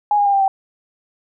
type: tone with pitch steps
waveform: sine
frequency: 830.6 / 816.3 / 802.3 / 788.5 / 775 Hz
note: G#5 / G#5 / G5 / G5 / G5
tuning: 0 / -30 / +40 / +10 / -20 cents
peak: -12 dBFS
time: 0.11-0.48 s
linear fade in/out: 2 ms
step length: 74 ms
effects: none